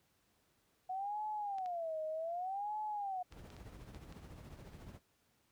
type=tone with vibrato; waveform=sine; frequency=731 Hz; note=F#5; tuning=21 cents flat; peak=-37 dBFS; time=0.89-3.23 s; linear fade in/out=10 ms; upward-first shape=sine; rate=0.65 Hz; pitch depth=270 cents each way
type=clicks; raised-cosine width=0.2 ms; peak=-38 dBFS; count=7; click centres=1.584 / 1.66 / 3.324 / 3.503 / 3.566 / 3.947 / 4.125 s
type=noise with tremolo; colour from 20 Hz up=brown; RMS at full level=-46 dBFS; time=3.3-5 s; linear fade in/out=50 ms; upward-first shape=triangle; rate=14 Hz; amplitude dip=55%
effects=pink hiss -75 dBFS RMS until 5.51 s + high-pass 60 Hz 12 dB/octave